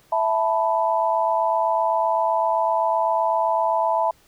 sine chord, E suspended fourth, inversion none, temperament equal, 659.3 / 880 / 987.8 Hz, E5 / A5 / B5, 0 / 0 / 0 cents, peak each -22 / -22 / -23 dBFS, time 0.12-4.11 s, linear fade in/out 5 ms, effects pink hiss -57 dBFS RMS until 4.27 s

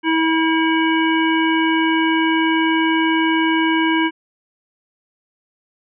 harmonic tone with a mistuned harmonic, 322.9 Hz, E4, 36 cents flat, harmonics 1 / 3 / 5 / 7 / 9, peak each -16 / -21 / -23 / -24 / -26 dBFS, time 0.03-4.11 s, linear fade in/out 50 ms, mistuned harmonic 9, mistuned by +18 cents, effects none

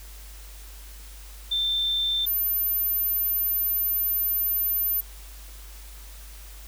sine tone pair in turn, 3566 / 13490 Hz, A7 / G#9, +22 / +26 cents, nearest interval octave + major seventh, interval 2304 cents, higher second, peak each -22 dBFS, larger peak neither, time 1.51-2.26 / 2.26-5.01 s, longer second, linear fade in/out 10 ms, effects added 50 Hz sine -41 dBFS peak until 6.67 s + white hiss -48 dBFS RMS until 6.67 s

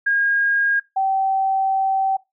sine tone pair in turn, 1627 / 771.8 Hz, G#6 / G5, -36 / -27 cents, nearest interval octave + minor second, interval 1291 cents, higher first, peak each -15 / -16 dBFS, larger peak first, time 0.06-0.8 / 0.96-2.17 s, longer second, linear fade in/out 10 ms, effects noise-tail reverb RT60 0.2 s tail -20 dB re dry

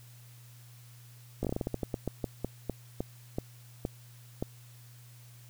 slowing click train, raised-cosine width 2 ms, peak -18 dBFS, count 19, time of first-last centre 1.43-4.425 s, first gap 17 ms, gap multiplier 1.23, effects added 120 Hz sine -51 dBFS peak until 5.49 s + white hiss -59 dBFS RMS until 5.49 s

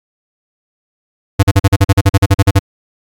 square tone bursts, 98 Hz, G2, in tune, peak -5 dBFS, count 15, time 1.39-2.593 s, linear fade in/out 10 ms, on 41 ms, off 42 ms, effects AAC 64 kbps

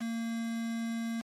triangle tone with quantisation, 229 Hz, A#3, 31 cents flat, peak -30 dBFS, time 0-1.22 s, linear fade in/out 20 ms, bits 7, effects low-pass 11000 Hz 12 dB/octave + MP3 64 kbps

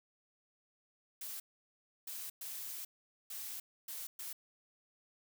blue noise bursts at uneven times, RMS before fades -44 dBFS, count 6, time 1.21-1.4 / 2.07-2.3 / 2.41-2.85 / 3.3-3.6 / 3.88-4.07 / 4.19-4.33 s, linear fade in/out 5 ms, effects none

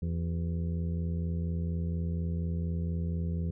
harmonic tone with a mistuned harmonic, 84.2 Hz, E2, 37 cents sharp, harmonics 1 / 2 / 3 / 4 / 5 / 6, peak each -31 / -33 / -48 / -49 / -48 / -51 dBFS, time 0.02-3.51 s, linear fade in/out 5 ms, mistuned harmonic 4, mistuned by +120 cents, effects none

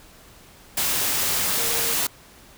sine tone in noise, 464.1 Hz, A#4, 8 cents flat, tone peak -34 dBFS, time 1.58-1.94 s, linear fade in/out 5 ms, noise white, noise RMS -23 dBFS, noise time 0.77-2.07 s, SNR -14 dB, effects pink hiss -49 dBFS RMS until 2.57 s

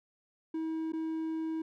triangle tone with dropouts, 320.7 Hz, E4, 48 cents flat, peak -30 dBFS, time 0.54-1.62 s, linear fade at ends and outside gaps 5 ms, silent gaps 0.922-0.933 s, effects none

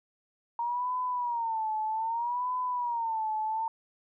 sine tone with vibrato, 932.3 Hz, A#5, in tune, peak -28 dBFS, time 0.59-3.68 s, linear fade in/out 2 ms, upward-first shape sine, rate 0.63 Hz, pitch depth 130 cents each way, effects none

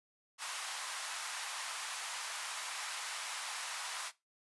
pink high-pass noise, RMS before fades -41 dBFS, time 0.38-4.12 s, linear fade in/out 50 ms, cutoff 870 Hz, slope 24 dB/octave, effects noise-tail reverb RT60 0.2 s tail -17 dB re dry + resampled to 24000 Hz

